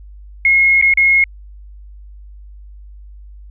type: tone with dropouts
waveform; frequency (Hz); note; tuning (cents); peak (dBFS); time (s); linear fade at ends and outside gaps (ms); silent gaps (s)
sine; 2161; C#7; -45; -8; 0.45-1.24; 2; 0.814-0.824 / 0.938-0.973
effects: added 50 Hz sine -34 dBFS peak until 3.5 s